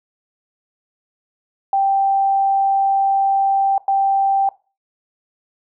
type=tone bursts at uneven times; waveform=sine; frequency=784 Hz; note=G5; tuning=in tune; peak=-13 dBFS; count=2; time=1.73-3.78 / 3.88-4.49 s; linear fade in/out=2 ms; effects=noise-tail reverb RT60 0.3 s tail -19 dB re dry